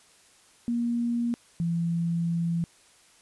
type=tone pair in turn; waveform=sine; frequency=236.8 / 168.71 Hz; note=A#3 / E3; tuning=+27 / +40 cents; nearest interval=tritone; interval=587 cents; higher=first; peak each=-24 dBFS; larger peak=neither; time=0.68-1.34 / 1.6-2.64 s; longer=second; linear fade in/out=0 ms; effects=white hiss -58 dBFS RMS until 3.21 s + resampled to 24000 Hz